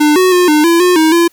square tone with pitch steps, 299.7 / 369.9 / 358.4 / 302.5 / 337.3 / 360.2 / 316.7 / 340.2 Hz, D4 / F#4 / F4 / D#4 / E4 / F#4 / D#4 / F4, +35 / 0 / +45 / -49 / +40 / -46 / +31 / -45 cents, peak -7 dBFS, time 0-1.28 s, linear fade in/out 10 ms, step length 160 ms, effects white hiss -52 dBFS RMS until 1.32 s

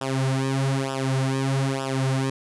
sawtooth tone with flanger, 134.1 Hz, C3, 43 cents sharp, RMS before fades -24 dBFS, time 0.01-2.3 s, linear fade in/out 5 ms, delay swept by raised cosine 0.46 to 6.06 ms, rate 1.1 Hz, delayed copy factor -0.95, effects resampled to 24000 Hz

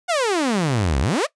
sawtooth exponential two-way sweep, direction down then up, 742 to 61.74 to 681 Hz, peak -14 dBFS, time 0.08-1.27 s, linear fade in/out 20 ms, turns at 1 s, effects noise-tail reverb RT60 0.1 s tail -19 dB re dry + resampled to 22050 Hz

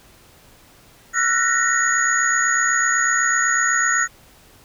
sine tone cluster, 1344 / 1474 / 1834 / 1902 / 6740 Hz, E6 / F#6 / A#6 / A#6 / G#8, +33 / -7 / -29 / +34 / +25 cents, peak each -22 dBFS, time 1.13-4.08 s, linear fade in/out 50 ms, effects tanh soft clip ceiling -4 dBFS + pink hiss -50 dBFS RMS until 4.64 s

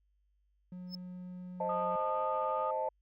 triangle tone, 180.8 Hz, F#3, 40 cents flat, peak -40 dBFS, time 0.72-1.96 s, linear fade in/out 2 ms
triangle tone with exponential growth, 5220 Hz, E8, 18 cents flat, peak -35 dBFS, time 0.87-0.95 s, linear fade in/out 2 ms, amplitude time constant 16 ms
sine chord, A diminished, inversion first, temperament equal, 523.3 / 622.3 / 880 Hz, C5 / Eb5 / A5, 0 / 0 / 0 cents, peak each -36 / -36 / -34 dBFS, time 1.6-2.89 s, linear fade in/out 5 ms
sine tone with vibrato, 1227 Hz, D#6, 25 cents flat, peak -35 dBFS, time 1.69-2.71 s, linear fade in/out 5 ms, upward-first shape sine, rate 2.3 Hz, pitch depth 8 cents each way
effects tanh soft clip ceiling -22 dBFS + added 50 Hz sine -70 dBFS peak until 3.01 s

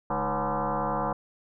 sine tone with frequency modulation, 139.3 Hz, C#3, 9 cents sharp, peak -25 dBFS, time 0.1-1.13 s, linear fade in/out 5 ms, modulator 174 Hz, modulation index 6.3, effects none

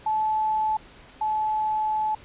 sine tone pair in turn, 866 / 861.7 Hz, A5 / A5, -28 / -36 cents, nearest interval unison, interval 8 cents, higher first, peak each -21 / -22 dBFS, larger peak first, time 0.06-0.77 / 1.21-2.15 s, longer second, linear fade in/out 5 ms, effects pink hiss -49 dBFS RMS until 2.24 s + resampled to 8000 Hz

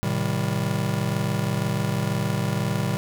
square chord, A half-diminished seventh, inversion none, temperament just, 110 / 132 / 158.4 / 198 Hz, A2 / C3 / Eb3 / G3, 0 / +16 / +31 / +18 cents, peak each -29 dBFS, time 0.03-2.97 s, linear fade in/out 0 ms, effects none

